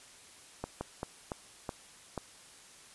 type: slowing click train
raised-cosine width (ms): 1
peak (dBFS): -21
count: 6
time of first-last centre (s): 0.64-2.177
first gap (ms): 170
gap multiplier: 1.3
effects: white hiss -55 dBFS RMS until 2.94 s + resampled to 24000 Hz